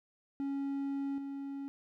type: tone with level steps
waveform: triangle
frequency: 277.2 Hz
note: C#4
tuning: in tune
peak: -31 / -36 dBFS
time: 0.4-1.68 s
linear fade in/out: 0 ms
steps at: 1.18 s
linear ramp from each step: 2 ms
effects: none